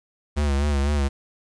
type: tone with vibrato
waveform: square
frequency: 71.4 Hz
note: D2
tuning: 48 cents flat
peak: -20 dBFS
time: 0.36-1.09 s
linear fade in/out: 20 ms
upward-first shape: sine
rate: 4 Hz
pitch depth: 65 cents each way
effects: resampled to 22050 Hz + 9-bit